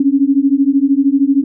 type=beating tone pair; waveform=sine; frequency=270 / 283 Hz; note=C#4 / C#4; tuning=-45 / +36 cents; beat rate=13 Hz; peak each=-12 dBFS; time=0-1.44 s; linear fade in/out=5 ms; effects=none